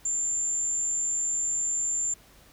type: tone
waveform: sine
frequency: 7250 Hz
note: A#8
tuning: 49 cents flat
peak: -25 dBFS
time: 0.05-2.14 s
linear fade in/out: 5 ms
effects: added 50 Hz sine -59 dBFS peak until 2.52 s + pink hiss -56 dBFS RMS until 2.52 s